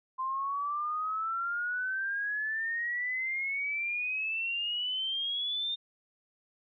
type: exponential sweep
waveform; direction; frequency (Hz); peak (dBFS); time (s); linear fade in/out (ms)
sine; up; 1036 to 3649; -30; 0.18-5.76; 20
effects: none